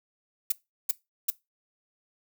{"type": "noise bursts", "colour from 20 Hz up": "violet", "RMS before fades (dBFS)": -24, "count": 3, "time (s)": [0.5, 1.303], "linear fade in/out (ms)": 5, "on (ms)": 21, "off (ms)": 370, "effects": ["noise-tail reverb RT60 0.2 s tail -20 dB re dry"]}